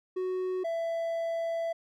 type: tone pair in turn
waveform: triangle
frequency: 370 / 665.4 Hz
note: F#4 / E5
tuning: 0 / +16 cents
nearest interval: minor seventh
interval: 1016 cents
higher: second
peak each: -27 dBFS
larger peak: neither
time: 0.16-0.64 / 0.64-1.73 s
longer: second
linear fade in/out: 10 ms
effects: none